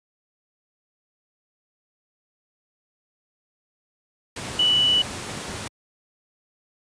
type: tone in noise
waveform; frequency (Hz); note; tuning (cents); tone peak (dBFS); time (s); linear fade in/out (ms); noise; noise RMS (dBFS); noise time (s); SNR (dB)
sine; 2960; F#7; 0; -16; 4.59-5.02; 5; pink; -32; 4.36-5.68; +13
effects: high-pass 80 Hz 12 dB/octave + resampled to 22050 Hz